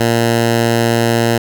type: tone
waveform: 10% pulse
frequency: 116.3 Hz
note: A#2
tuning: 4 cents flat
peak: -3 dBFS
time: 0-1.38 s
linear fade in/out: 5 ms
effects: none